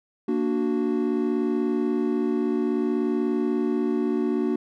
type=chord; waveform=triangle; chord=Bb augmented; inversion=none; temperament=equal; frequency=233.1 / 293.7 / 370 Hz; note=Bb3 / D4 / F#4; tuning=0 / 0 / 0 cents; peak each=-24 dBFS; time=0.28-4.56 s; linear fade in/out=5 ms; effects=none